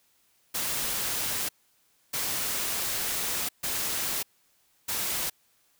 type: noise bursts at uneven times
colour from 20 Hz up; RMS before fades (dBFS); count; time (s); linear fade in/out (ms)
white; -30; 4; 0.54-1.49 / 2.13-3.49 / 3.63-4.23 / 4.88-5.3; 10
effects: white hiss -67 dBFS RMS until 5.79 s